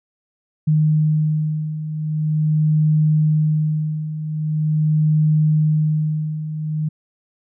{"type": "beating tone pair", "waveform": "sine", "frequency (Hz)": [153.7, 154.13], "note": ["D#3", "D#3"], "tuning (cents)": [-21, -16], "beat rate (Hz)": 0.43, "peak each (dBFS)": [-21, -16], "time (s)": [0.67, 6.89], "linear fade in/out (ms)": 10, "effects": []}